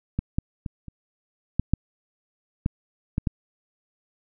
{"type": "clicks", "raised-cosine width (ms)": 5, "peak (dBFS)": [-12, -10, -18, -26, -8, -6, -10, -11, -10], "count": 9, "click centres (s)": [0.19, 0.385, 0.662, 0.883, 1.596, 1.736, 2.661, 3.181, 3.272], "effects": []}